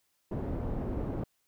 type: low-pass noise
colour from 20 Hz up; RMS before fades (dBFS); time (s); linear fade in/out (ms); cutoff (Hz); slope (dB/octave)
pink; -34; 0.31-1.24; 5; 520; 12
effects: white hiss -75 dBFS RMS until 1.47 s